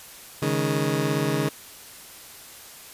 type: chord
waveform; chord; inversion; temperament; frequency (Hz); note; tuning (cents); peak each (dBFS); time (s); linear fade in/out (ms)
20% pulse; C# suspended second; none; just; 138.59 / 155.92 / 207.9; C#3 / D#3 / G#3; 0 / +4 / +2; -21 / -21 / -26; 0.42-1.49; 5
effects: white hiss -44 dBFS RMS until 2.93 s + resampled to 32000 Hz